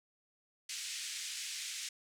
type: band-pass noise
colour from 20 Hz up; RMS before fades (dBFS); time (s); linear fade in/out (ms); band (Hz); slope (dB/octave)
white; -42; 0.69-1.89; 5; 2000 to 8000; 24
effects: none